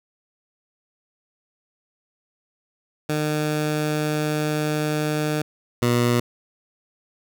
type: tone pair in turn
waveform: 15% pulse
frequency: 151.9 / 120.56 Hz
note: D#3 / B2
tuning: -41 / -41 cents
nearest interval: major third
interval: 400 cents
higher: first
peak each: -15 / -11 dBFS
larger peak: second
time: 3.09-5.42 / 5.82-6.2 s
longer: first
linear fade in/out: 5 ms
effects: none